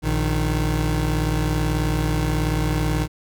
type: tone pair together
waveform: 25% pulse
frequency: 58.41 / 154.4 Hz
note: A#1 / D#3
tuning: +4 / -13 cents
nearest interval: octave + perfect fourth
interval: 1683 cents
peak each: -18 / -19 dBFS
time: 0.02-3.08 s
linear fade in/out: 50 ms
effects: none